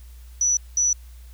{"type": "tone bursts at uneven times", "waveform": "sine", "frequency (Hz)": 5920, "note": "F#8", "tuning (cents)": 0, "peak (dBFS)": -17, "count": 2, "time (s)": [[0.41, 0.57], [0.77, 0.93]], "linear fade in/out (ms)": 2, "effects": ["added 60 Hz sine -40 dBFS peak until 1.33 s", "white hiss -56 dBFS RMS until 1.33 s"]}